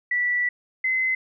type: tone pair in turn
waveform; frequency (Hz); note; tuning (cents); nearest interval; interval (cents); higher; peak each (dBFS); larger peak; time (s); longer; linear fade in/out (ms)
sine; 1960 / 2048; B6 / C7; -14 / -38; minor second; 76; second; -20; neither; 0.11-0.49 / 0.84-1.15; first; 5
effects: none